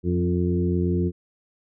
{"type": "harmonic tone with a mistuned harmonic", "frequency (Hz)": 88.3, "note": "F2", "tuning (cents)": 20, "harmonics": [1, 2, 3, 4, 5], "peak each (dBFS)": [-24, -24, -30, -26, -34], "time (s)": [0.03, 1.12], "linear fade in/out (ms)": 50, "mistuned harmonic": 3, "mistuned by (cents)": 17, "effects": []}